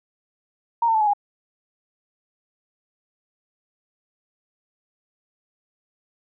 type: tone with pitch steps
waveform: sine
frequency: 932.3 / 902.1 / 872.9 / 844.6 / 817.3 Hz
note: A#5 / A5 / A5 / G#5 / G#5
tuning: 0 / +43 / -14 / +29 / -28 cents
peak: -16 dBFS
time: 0.82-1.135 s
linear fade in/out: 5 ms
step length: 63 ms
effects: none

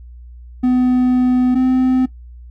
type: tone pair in turn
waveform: triangle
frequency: 251.5 / 257.1 Hz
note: B3 / C4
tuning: +32 / -30 cents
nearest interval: unison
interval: 38 cents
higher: second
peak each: -9 dBFS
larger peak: neither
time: 0.63-1.55 / 1.55-2.06 s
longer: first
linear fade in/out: 10 ms
effects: noise-tail reverb RT60 0.1 s tail -17 dB re dry + added 60 Hz sine -34 dBFS peak until 2.5 s

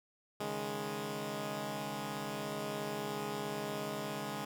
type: chord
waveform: 10% pulse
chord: C# suspended second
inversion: none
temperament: equal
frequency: 138.59 / 155.56 / 207.7 Hz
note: C#3 / D#3 / G#3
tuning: 0 / 0 / 0 cents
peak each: -35 / -36 / -31 dBFS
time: 0.4-4.45 s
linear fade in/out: 5 ms
effects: none

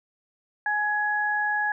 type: tone pair together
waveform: sine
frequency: 838 / 1676 Hz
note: G#5 / G#6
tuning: +15 / +15 cents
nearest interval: octave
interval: 1200 cents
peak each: -27 / -24 dBFS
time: 0.66-1.72 s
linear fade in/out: 2 ms
effects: none

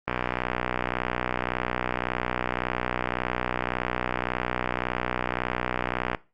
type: click train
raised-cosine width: 0.5 ms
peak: -10 dBFS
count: 376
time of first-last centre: 0.08-6.148 s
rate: 61.8 Hz
effects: noise-tail reverb RT60 0.3 s tail -21 dB re dry + Opus 24 kbps

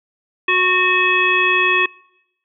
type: harmonic tone with a mistuned harmonic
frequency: 366.1 Hz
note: F#4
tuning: 18 cents flat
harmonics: 1 / 3 / 5 / 7 / 9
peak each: -22 / -20 / -19 / -16 / -26 dBFS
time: 0.48-1.86 s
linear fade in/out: 5 ms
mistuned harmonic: 9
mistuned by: +26 cents
effects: noise-tail reverb RT60 0.9 s tail -26 dB re dry

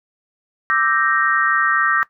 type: chord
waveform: sine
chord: E half-diminished seventh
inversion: third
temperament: equal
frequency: 1174.7 / 1318.5 / 1568 / 1864.7 Hz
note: D6 / E6 / G6 / Bb6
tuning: 0 / 0 / 0 / 0 cents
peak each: -20 dBFS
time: 0.7-2.03 s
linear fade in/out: 0 ms
effects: noise-tail reverb RT60 0.1 s tail -17 dB re dry

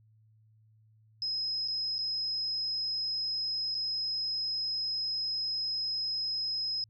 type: tone with dropouts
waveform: sine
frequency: 5110 Hz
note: D#8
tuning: 45 cents sharp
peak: -30 dBFS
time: 1.22-6.84 s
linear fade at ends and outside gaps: 1 ms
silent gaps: 1.677-1.683 / 1.983-1.989 / 3.745-3.75 s
effects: added 109 Hz sine -60 dBFS peak until 6.89 s

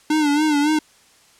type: tone with vibrato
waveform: square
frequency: 298.7 Hz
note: D4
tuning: 29 cents sharp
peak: -16 dBFS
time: 0.1-0.79 s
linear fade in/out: 5 ms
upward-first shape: sine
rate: 3.6 Hz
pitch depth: 73 cents each way
effects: white hiss -53 dBFS RMS until 1.39 s + low-pass 9000 Hz 12 dB/octave

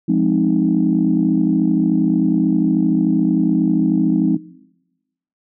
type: chord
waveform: sine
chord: F minor seventh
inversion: none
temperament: equal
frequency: 174.61 / 207.7 / 261.6 / 311.1 Hz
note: F3 / Ab3 / C4 / Eb4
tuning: 0 / 0 / 0 / 0 cents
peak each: -18 dBFS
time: 0.08-4.37 s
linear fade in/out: 10 ms
effects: noise-tail reverb RT60 1.0 s tail -20 dB re dry + tanh soft clip ceiling -4 dBFS

